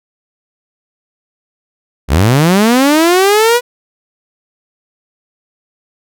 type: linear sweep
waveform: sawtooth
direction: up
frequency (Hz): 58.27 to 493.9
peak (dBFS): -3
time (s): 2.08-3.61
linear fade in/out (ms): 50
effects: none